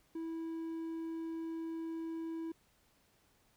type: tone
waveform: triangle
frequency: 327.1 Hz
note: E4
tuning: 13 cents flat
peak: -36 dBFS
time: 0.15-2.52 s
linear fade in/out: 5 ms
effects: pink hiss -71 dBFS RMS until 3.56 s